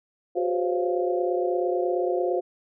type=tone cluster; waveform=sine; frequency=362.3 / 399.4 / 513 / 542 / 696 Hz; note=F#4 / G4 / C5 / C#5 / F5; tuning=-36 / +32 / -34 / -39 / -6 cents; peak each=-25 / -34 / -28 / -32 / -30 dBFS; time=0.35-2.41 s; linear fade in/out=20 ms; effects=none